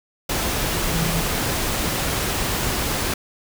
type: tone in noise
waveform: sine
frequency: 164.81 Hz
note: E3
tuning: in tune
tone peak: -23 dBFS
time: 0.87-1.22 s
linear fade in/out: 5 ms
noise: pink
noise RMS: -23 dBFS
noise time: 0.29-3.14 s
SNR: -3 dB
effects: none